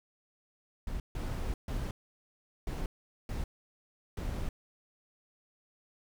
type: noise bursts at uneven times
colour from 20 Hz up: brown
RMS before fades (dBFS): -35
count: 6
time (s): 0.87-1 / 1.15-1.54 / 1.68-1.91 / 2.67-2.86 / 3.29-3.44 / 4.17-4.49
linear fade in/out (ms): 2
effects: none